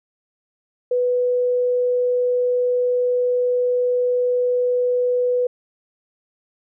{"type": "tone", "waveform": "sine", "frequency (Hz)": 494.4, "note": "B4", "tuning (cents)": 2, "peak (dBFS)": -16, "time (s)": [0.91, 5.47], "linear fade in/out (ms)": 5, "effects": []}